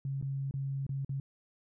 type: tone with dropouts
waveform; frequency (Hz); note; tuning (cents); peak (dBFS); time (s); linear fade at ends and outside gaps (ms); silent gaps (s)
sine; 136.8; C#3; -23; -32; 0.05-1.2; 2; 0.214-0.225 / 0.511-0.539 / 0.866-0.892 / 1.048-1.093
effects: none